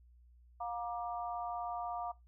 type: harmonic tone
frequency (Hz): 236.5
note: A#3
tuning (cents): +25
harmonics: 3 / 4 / 5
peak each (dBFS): -39 / -42 / -44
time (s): 0.6-2.12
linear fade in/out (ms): 10
effects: noise-tail reverb RT60 0.2 s tail -20 dB re dry + added 60 Hz sine -59 dBFS peak until 2.27 s